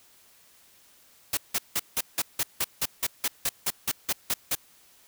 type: noise bursts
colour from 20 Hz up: white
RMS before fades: -26 dBFS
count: 16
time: 1.33-4.552 s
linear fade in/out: 5 ms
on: 42 ms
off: 170 ms
effects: white hiss -58 dBFS RMS until 5.07 s